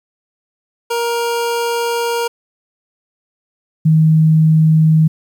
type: tone pair in turn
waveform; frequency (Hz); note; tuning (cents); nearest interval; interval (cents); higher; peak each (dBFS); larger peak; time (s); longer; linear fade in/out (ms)
25% pulse / sine; 469.8 / 157.96; A#4 / D#3; +13 / +26; octave + perfect fifth; 1887; first; -12 / -7; second; 0.9-2.28 / 3.85-5.08; first; 10
effects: 8-bit